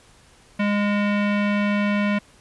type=tone with low-pass filter; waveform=square; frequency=205.1 Hz; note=G#3; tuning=21 cents flat; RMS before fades=-21 dBFS; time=0.59-2.19 s; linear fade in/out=10 ms; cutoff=2400 Hz; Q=2.5; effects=pink hiss -53 dBFS RMS until 2.4 s + resampled to 24000 Hz